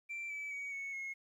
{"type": "tone with pitch steps", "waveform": "sine", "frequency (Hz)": [2349, 2302, 2256, 2211, 2167], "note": ["D7", "D7", "C#7", "C#7", "C#7"], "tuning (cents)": [0, -35, 30, -5, -40], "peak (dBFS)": -37, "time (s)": [0.09, 1.14], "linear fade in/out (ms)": 20, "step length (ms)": 210, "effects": ["tanh soft clip ceiling -38 dBFS", "12-bit"]}